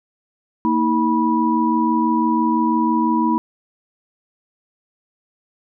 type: tone cluster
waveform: sine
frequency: 232.3 / 318.3 / 976 Hz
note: A#3 / D#4 / B5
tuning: -6 / +39 / -21 cents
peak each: -19 dBFS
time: 0.65-3.38 s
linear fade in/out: 0 ms
effects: none